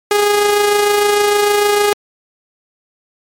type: tone with amplitude modulation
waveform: sawtooth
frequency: 412.3 Hz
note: G#4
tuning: 13 cents flat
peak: -5 dBFS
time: 0.11-1.93 s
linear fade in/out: 2 ms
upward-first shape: sine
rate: 26.6 Hz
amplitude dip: 35%
effects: MP3 64 kbps